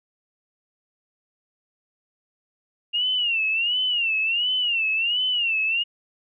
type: tone with vibrato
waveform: sine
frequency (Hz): 2800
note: F7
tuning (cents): +4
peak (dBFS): -20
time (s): 2.93-5.84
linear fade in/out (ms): 20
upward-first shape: sine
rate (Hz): 1.4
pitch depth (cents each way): 140
effects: none

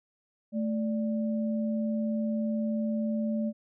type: tone pair together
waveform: sine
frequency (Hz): 219.2 / 585.2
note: A3 / D5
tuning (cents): -6 / -6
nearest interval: octave + perfect fourth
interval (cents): 1700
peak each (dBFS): -27 / -36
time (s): 0.52-3.53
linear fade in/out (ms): 50
effects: none

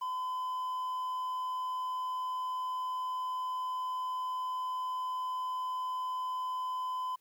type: tone with quantisation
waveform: triangle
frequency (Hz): 1015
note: B5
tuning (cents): +47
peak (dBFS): -31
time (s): 0.01-7.16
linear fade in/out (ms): 10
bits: 10
effects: white hiss -74 dBFS RMS until 7.2 s

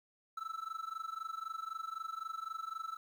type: tone with amplitude modulation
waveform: triangle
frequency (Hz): 1318.5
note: E6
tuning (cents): 0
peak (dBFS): -34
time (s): 0.37-2.97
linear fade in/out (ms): 5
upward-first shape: sine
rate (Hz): 23.9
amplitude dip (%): 90
effects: 11-bit

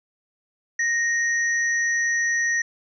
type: tone pair together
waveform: sine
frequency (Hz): 1864.7 / 5916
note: A#6 / F#8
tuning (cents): 0 / -1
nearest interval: octave + minor sixth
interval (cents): 1999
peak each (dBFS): -20 / -29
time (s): 0.79-2.62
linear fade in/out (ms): 5
effects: none

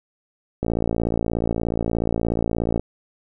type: click train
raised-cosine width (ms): 2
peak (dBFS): -9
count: 124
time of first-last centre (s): 0.63-2.795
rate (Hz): 56.8
effects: none

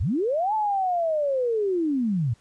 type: linear two-way sweep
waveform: sine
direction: up then down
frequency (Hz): 56.4 to 880 to 105.2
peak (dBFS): -21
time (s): 0-2.34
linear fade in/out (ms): 10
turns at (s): 0.54
effects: pink hiss -61 dBFS RMS until 2.4 s + resampled to 22050 Hz

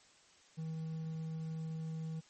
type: tone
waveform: triangle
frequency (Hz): 160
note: D#3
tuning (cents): +49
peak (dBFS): -36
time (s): 0.57-2.21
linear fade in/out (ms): 20
effects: white hiss -64 dBFS RMS until 2.29 s + MP3 32 kbps

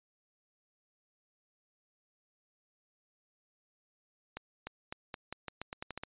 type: accelerating click train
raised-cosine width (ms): 0.3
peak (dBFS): -23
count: 12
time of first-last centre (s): 4.37-6.035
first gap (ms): 300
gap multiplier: 0.85
effects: resampled to 8000 Hz

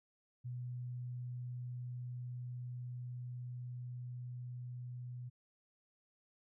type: tone with level ramp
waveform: sine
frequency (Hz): 123.47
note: B2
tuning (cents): 0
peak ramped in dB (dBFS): -40 to -43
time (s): 0.44-5.3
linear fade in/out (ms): 20
effects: none

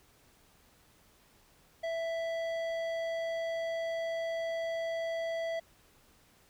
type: tone with tanh clipping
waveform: sine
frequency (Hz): 661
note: E5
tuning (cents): +5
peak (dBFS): -34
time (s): 1.83-5.6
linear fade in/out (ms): 10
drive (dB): 13
effects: pink hiss -64 dBFS RMS until 6.49 s

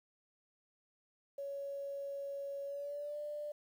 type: tone with pitch glide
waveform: sine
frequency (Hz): 559 to 592.2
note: C#5 to D5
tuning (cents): +14 to +14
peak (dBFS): -39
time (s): 1.38-3.52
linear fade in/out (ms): 5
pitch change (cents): +100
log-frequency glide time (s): 2.65-3.17
effects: 11-bit

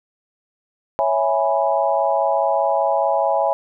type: chord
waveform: sine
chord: C# minor seventh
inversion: none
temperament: equal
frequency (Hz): 554.4 / 659.3 / 830.6 / 987.8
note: C#5 / E5 / G#5 / B5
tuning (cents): 0 / 0 / 0 / 0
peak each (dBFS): -21 / -20 / -20 / -25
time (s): 0.99-3.53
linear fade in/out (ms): 0
effects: none

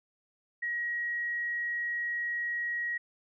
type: tone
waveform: sine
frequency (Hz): 1900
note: A#6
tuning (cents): +33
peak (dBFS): -30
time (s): 0.62-2.98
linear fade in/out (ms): 10
effects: none

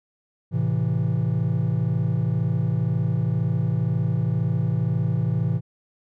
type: chord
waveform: triangle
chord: A minor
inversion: none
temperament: just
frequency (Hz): 110 / 132 / 165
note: A2 / C3 / E3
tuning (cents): 0 / +16 / +2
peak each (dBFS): -22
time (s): 0.51-5.61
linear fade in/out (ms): 50
effects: tanh soft clip ceiling -11 dBFS

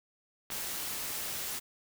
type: noise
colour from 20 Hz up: white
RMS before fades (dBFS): -37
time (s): 0.5-1.6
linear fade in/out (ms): 20
type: clicks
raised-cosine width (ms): 0.3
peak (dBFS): -24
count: 2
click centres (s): 0.503 / 0.521
effects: none

